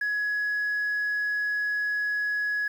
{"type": "tone", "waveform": "sine", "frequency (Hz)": 1680, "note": "G#6", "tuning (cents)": 19, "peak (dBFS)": -23, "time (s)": [0.01, 2.68], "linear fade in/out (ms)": 5, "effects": ["tanh soft clip ceiling -22 dBFS", "9-bit"]}